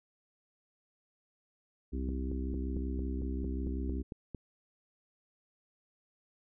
harmonic tone, 65.41 Hz, C2, in tune, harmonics 1 / 3 / 4 / 5 / 6, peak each -34 / -43 / -40 / -44 / -46 dBFS, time 1.92-4.03 s, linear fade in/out 20 ms
click train, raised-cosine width 3 ms, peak -27 dBFS, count 11, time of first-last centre 2.09-4.347 s, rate 4.43 Hz
effects none

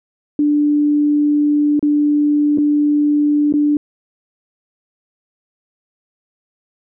sine tone with dropouts, 294.6 Hz, D4, 6 cents sharp, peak -11 dBFS, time 0.39-3.77 s, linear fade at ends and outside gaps 2 ms, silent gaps 1.794-1.827 / 2.576-2.583 / 3.525-3.538 s, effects none

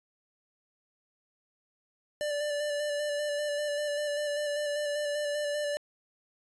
square tone with vibrato, 587.3 Hz, D5, in tune, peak -30 dBFS, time 2.21-5.77 s, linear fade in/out 0 ms, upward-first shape square, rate 5.1 Hz, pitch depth 19 cents each way, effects resampled to 24000 Hz

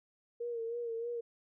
sine tone with vibrato, 466.2 Hz, A#4, in tune, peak -35 dBFS, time 0.4-1.21 s, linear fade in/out 10 ms, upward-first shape sine, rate 3.2 Hz, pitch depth 47 cents each way, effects none

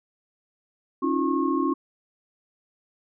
sine tone cluster, 275.6 / 316.7 / 351 / 1085 Hz, C#4 / D#4 / F4 / C#6, -10 / +31 / +9 / -37 cents, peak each -25 / -27 / -27 / -28 dBFS, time 1.02-1.74 s, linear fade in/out 10 ms, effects none

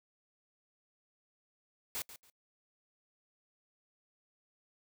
white noise with echo, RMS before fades -38 dBFS, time 1.95-2.02 s, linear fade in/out 0 ms, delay 140 ms, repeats 2, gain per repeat -13 dB, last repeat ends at 2.3 s, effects noise-tail reverb RT60 0.1 s tail -24 dB re dry

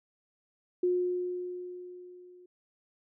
sine tone with level ramp, 359.4 Hz, F4, 50 cents sharp, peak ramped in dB -23 to -52 dBFS, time 0.83-2.46 s, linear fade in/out 5 ms, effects none

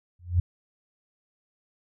sine tone with exponential growth, 87.9 Hz, F2, 12 cents sharp, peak -15 dBFS, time 0.19-0.4 s, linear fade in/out 5 ms, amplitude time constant 44 ms, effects none

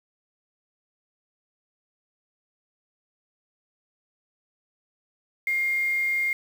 sine tone with quantisation, 2123 Hz, C7, 25 cents sharp, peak -22 dBFS, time 5.47-6.33 s, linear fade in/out 2 ms, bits 7, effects none

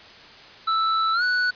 square tone with pitch glide, 1318.5 to 1480 Hz, E6 to F#6, 0 to 0 cents, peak -20 dBFS, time 0.67-1.51 s, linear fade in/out 10 ms, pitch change +200 cents, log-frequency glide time 1.13-1.23 s, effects white hiss -45 dBFS RMS until 1.55 s + resampled to 11025 Hz

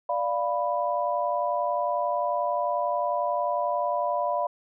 sine chord, B diminished, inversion first, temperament equal, 587.3 / 698.5 / 987.8 Hz, D5 / F5 / B5, 0 / 0 / 0 cents, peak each -28 dBFS, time 0.09-4.47 s, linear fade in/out 5 ms, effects none

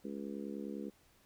harmonic tone, 70 Hz, C#2, 18 cents sharp, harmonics 3 / 4 / 5 / 6 / 7, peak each -43 / -45 / -47 / -49 / -50 dBFS, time 0.04-0.9 s, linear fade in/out 10 ms, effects pink hiss -68 dBFS RMS until 1.25 s

